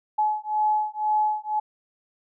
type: beating tone pair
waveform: sine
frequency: 851 / 853 Hz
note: G#5 / G#5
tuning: +42 / +46 cents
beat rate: 2 Hz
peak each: -24 dBFS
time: 0.18-1.6 s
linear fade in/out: 10 ms
effects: none